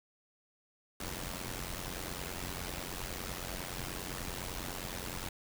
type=noise with amplitude modulation; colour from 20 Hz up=pink; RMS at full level=-37 dBFS; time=1-5.29 s; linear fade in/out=5 ms; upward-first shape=sine; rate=89.9 Hz; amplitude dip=80%; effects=none